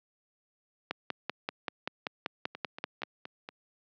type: two click trains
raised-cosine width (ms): 0.3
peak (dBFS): -24 / -15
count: 5 / 12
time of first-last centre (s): 2.55-3.489 / 0.91-3.034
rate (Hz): 4.26 / 5.18
effects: high-pass 200 Hz 12 dB/octave + low-pass 5000 Hz 12 dB/octave